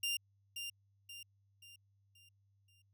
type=tone with echo; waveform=sawtooth; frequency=2794 Hz; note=F7; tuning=in tune; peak=-31 dBFS; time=0.03-0.17 s; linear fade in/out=5 ms; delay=530 ms; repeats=5; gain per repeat=-7 dB; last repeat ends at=2.82 s; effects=added 99 Hz sine -70 dBFS peak until 2.93 s